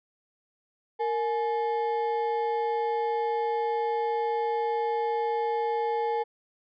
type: ring-modulated tone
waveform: triangle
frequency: 654 Hz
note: E5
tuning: 14 cents flat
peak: -20 dBFS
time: 0.99-6.24 s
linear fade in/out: 20 ms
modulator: 191 Hz
effects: resampled to 11025 Hz